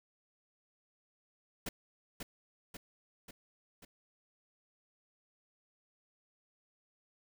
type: noise with echo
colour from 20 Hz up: pink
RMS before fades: -39 dBFS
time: 1.66-1.69 s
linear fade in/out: 5 ms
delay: 540 ms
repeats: 4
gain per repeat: -4 dB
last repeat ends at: 3.85 s
effects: none